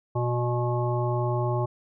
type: harmonic tone with a mistuned harmonic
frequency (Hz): 121.6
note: B2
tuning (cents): -26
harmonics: 1 / 3 / 5 / 7 / 9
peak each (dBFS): -25 / -30 / -32 / -33 / -35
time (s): 0.15-1.66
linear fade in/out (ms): 10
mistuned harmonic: 9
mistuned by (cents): -15
effects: none